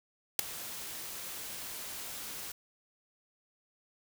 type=noise with ADSR envelope; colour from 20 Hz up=white; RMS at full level=-22 dBFS; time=0.39-2.52 s; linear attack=3 ms; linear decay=5 ms; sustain=-20 dB; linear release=4 ms; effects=none